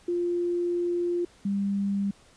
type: tone pair in turn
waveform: sine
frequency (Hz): 349.2 / 199.18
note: F4 / G3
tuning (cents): 0 / +28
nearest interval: minor seventh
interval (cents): 972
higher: first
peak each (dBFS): -24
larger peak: neither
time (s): 0.08-1.25 / 1.45-2.11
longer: first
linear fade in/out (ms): 5
effects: pink hiss -57 dBFS RMS until 2.36 s + resampled to 22050 Hz